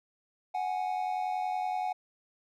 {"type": "tone pair together", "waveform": "triangle", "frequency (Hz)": [740, 830.6], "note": ["F#5", "G#5"], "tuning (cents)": [0, 0], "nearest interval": "major second", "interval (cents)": 200, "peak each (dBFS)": [-29, -33], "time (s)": [0.54, 1.93], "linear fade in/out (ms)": 10, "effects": []}